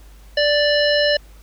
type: harmonic tone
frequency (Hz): 587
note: D5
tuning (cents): -1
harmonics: 1 / 3 / 5 / 7 / 9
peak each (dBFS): -16 / -21 / -23 / -24 / -26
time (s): 0.37-1.17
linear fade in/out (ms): 5
effects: added 50 Hz sine -41 dBFS peak until 1.42 s + pink hiss -52 dBFS RMS until 1.42 s